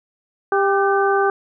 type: harmonic tone with a mistuned harmonic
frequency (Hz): 395.7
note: G4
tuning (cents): +16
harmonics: 1 / 2 / 3 / 4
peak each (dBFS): -17 / -20 / -22 / -23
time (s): 0.52-1.3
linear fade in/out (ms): 2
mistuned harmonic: 4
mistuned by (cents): -54
effects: none